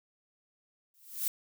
violet noise with exponential growth, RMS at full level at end -28 dBFS, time 0.94-1.28 s, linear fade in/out 1 ms, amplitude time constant 72 ms, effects none

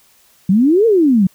sine exponential two-way sweep, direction up then down, 177.8 to 473.2 to 177.8 Hz, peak -8 dBFS, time 0.49-1.27 s, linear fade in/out 5 ms, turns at 0.86 s, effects white hiss -52 dBFS RMS until 1.34 s

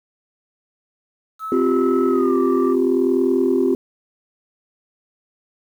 sine tone with pitch glide, 1300 to 1171.6 Hz, E6 to D6, -24 to -5 cents, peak -25 dBFS, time 1.39-2.76 s, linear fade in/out 50 ms, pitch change -181 cents, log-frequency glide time 2.08-2.37 s
sine chord, C suspended fourth, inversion none, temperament equal with one note detuned, 261.6 / 351.3 / 392 Hz, C4 / F4 / G4, 0 / +10 / 0 cents, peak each -18 dBFS, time 1.52-3.75 s, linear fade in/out 2 ms
effects tanh soft clip ceiling -8 dBFS + 8-bit

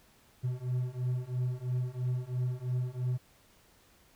triangle beating tone pair, 123.9 / 126.9 Hz, B2 / B2, +6 / +47 cents, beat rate 3 Hz, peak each -32 / -31 dBFS, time 0.43-3.18 s, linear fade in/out 20 ms, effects pink hiss -63 dBFS RMS until 4.15 s

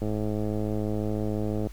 click train, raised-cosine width 2 ms, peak -17 dBFS, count 176, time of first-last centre 0.02-1.671 s, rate 106 Hz, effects added 50 Hz sine -39 dBFS peak until 1.72 s + pink hiss -54 dBFS RMS until 1.72 s

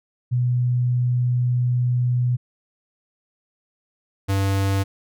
sine / square tone pair in turn, 123.47 / 97.74 Hz, B2 / G2, 0 / -5 cents, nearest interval major third, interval 405 cents, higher first, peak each -17 / -19 dBFS, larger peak first, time 0.31-2.37 / 4.28-4.84 s, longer first, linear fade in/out 20 ms, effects none

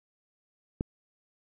click, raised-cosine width 3 ms, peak -16 dBFS, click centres 0.809 s, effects none

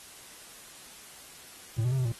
triangle tone with pitch steps, 112.5 / 124.4 / 133 / 127.7 / 115.8 Hz, A2 / B2 / C3 / C3 / A#2, +39 / +13 / +29 / -42 / -11 cents, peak -23 dBFS, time 1.78-2.12 s, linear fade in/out 5 ms, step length 68 ms, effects white hiss -49 dBFS RMS until 2.19 s + AAC 32 kbps

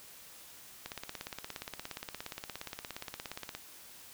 click train, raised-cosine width 0.2 ms, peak -22 dBFS, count 47, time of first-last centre 0.86-3.55 s, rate 17.1 Hz, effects white hiss -53 dBFS RMS until 4.13 s

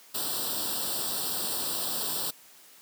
white noise with comb filter, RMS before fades -31 dBFS, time 0.14-2.31 s, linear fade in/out 10 ms, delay 0.23 ms, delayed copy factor +0.9, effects white hiss -54 dBFS RMS until 2.81 s + high-pass 150 Hz 12 dB/octave

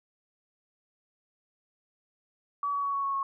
sine tone with pitch steps, 1141 / 1131.8 / 1122.7 / 1113.7 / 1104.7 / 1095.8 Hz, C#6 / C#6 / C#6 / C#6 / C#6 / C#6, +50 / +36 / +22 / +8 / -6 / -20 cents, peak -27 dBFS, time 2.63-3.23 s, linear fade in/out 2 ms, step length 100 ms, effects none

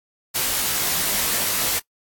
white noise with comb filter, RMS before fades -22 dBFS, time 0.34-1.8 s, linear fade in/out 20 ms, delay 18 ms, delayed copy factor -0.8, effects noise-tail reverb RT60 0.1 s tail -22 dB re dry + AAC 64 kbps

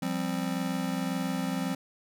square chord, F suspended second, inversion none, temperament just, 174.61 / 196.44 / 261.9 Hz, F3 / G3 / C4, 0 / +4 / +2 cents, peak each -34 / -35 / -33 dBFS, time 0.02-1.75 s, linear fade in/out 5 ms, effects none

